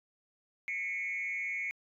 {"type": "tone with frequency modulation", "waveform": "sine", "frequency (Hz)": 2200, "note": "C#7", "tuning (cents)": -14, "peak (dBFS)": -32, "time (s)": [0.68, 1.71], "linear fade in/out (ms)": 0, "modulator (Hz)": 175, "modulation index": 0.77, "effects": ["tanh soft clip ceiling -28 dBFS"]}